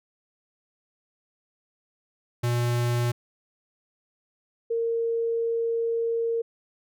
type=tone pair in turn; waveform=square / sine; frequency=120.3 / 460.8 Hz; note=B2 / A#4; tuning=-45 / -20 cents; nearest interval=octave + major seventh; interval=2325 cents; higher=second; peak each=-23 dBFS; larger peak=neither; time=2.43-3.12 / 4.7-6.42 s; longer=second; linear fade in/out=10 ms; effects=none